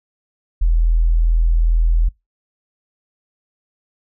sine tone, 41.2 Hz, E1, in tune, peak -11 dBFS, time 0.61-2.09 s, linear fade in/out 10 ms, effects noise-tail reverb RT60 0.2 s tail -23 dB re dry

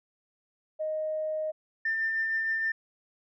sine tone, 622.3 Hz, D#5, in tune, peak -28 dBFS, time 0.79-1.52 s, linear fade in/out 20 ms
sine tone with tremolo, 1793 Hz, A6, 32 cents sharp, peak -24 dBFS, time 1.85-2.72 s, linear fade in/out 5 ms, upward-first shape triangle, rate 6.4 Hz, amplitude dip 35%
effects tanh soft clip ceiling -20 dBFS

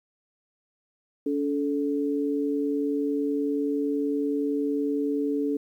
sine tone pair together, 284.6 / 435.3 Hz, C#4 / A4, +46 / -19 cents, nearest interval perfect fifth, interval 735 cents, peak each -25 / -28 dBFS, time 1.26-5.57 s, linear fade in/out 5 ms, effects 10-bit

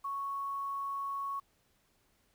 sine tone with quantisation, 1108.7 Hz, C#6, in tune, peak -34 dBFS, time 0.04-1.4 s, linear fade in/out 10 ms, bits 10, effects pink hiss -72 dBFS RMS until 2.34 s

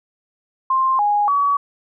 sine tone with pitch steps, 1053 / 826 / 1134 Hz, C6 / G#5 / C#6, +11 / -10 / +39 cents, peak -14 dBFS, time 0.7-1.57 s, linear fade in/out 5 ms, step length 290 ms, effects none

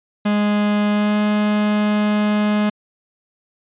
45% pulse tone with pitch glide, 207.7 to 209.6 Hz, G#3 to G#3, 0 to +16 cents, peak -15 dBFS, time 0.25-2.7 s, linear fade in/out 10 ms, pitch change +16 cents, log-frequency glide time 0.91-1.18 s, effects resampled to 8000 Hz

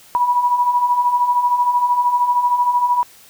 sine beating tone pair, 965 / 978 Hz, B5 / B5, -40 / -17 cents, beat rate 13 Hz, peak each -21 / -14 dBFS, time 0.15-3.03 s, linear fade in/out 0 ms, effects white hiss -46 dBFS RMS until 3.29 s

